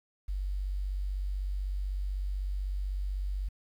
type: tone with quantisation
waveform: sine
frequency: 48 Hz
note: G1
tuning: 36 cents flat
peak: -30 dBFS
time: 0.28-3.49 s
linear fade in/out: 10 ms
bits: 10
effects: none